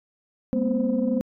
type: tone cluster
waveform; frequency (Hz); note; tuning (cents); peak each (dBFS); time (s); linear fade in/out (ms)
sine; 203.4 / 236 / 257.8 / 520; G#3 / A#3 / C4 / C5; -36 / +22 / -26 / -11; -28 / -23 / -26 / -27; 0.53-1.21; 0
effects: tanh soft clip ceiling -12 dBFS